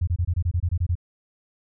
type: tone bursts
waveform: sine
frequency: 87.31 Hz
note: F2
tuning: in tune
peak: -19 dBFS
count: 11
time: 0.01-0.954 s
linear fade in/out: 10 ms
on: 64 ms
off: 24 ms
effects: none